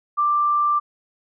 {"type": "tone", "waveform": "sine", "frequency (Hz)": 1180, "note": "D6", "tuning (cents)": 8, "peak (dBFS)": -16, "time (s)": [0.17, 0.8], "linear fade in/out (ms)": 20, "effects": []}